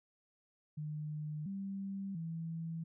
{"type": "tone with pitch steps", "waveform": "sine", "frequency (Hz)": [151.7, 195.6, 164.1], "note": ["D#3", "G3", "E3"], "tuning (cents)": [-44, -4, -8], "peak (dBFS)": -38, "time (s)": [0.77, 2.84], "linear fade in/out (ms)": 10, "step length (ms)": 690, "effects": []}